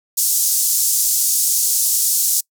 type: band-pass noise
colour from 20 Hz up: pink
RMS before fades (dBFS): -17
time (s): 0.17-2.41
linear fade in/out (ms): 10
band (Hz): 6100 to 16000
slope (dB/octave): 24
effects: noise-tail reverb RT60 0.1 s tail -26 dB re dry